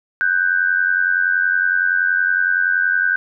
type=tone pair together; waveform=sine; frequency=1494.3 / 1585 Hz; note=F#6 / G6; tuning=+17 / +19 cents; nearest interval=minor second; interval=102 cents; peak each=-17 dBFS; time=0.21-3.16 s; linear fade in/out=0 ms; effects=none